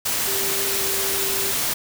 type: tone in noise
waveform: sine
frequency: 392 Hz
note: G4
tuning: in tune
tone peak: -30 dBFS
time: 0.27-1.52 s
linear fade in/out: 10 ms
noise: white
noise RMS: -23 dBFS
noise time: 0.05-1.74 s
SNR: -10 dB
effects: none